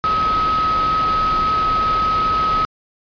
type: tone in noise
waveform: sine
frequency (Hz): 1275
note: D#6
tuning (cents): +42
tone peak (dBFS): -15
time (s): 0.04-2.65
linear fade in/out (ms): 0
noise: pink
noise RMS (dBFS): -26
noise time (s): 0.04-2.65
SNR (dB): +8
effects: resampled to 11025 Hz